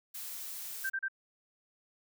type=noise; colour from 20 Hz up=blue; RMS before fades=-42 dBFS; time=0.14-0.9 s; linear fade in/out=10 ms
type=tone bursts; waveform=sine; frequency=1568 Hz; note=G6; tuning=in tune; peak=-31 dBFS; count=3; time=0.84-1.084 s; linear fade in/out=10 ms; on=58 ms; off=35 ms
effects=none